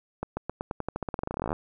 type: accelerating click train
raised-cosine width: 1 ms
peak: -16 dBFS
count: 26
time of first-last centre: 0.23-1.529 s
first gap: 140 ms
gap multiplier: 0.9
effects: none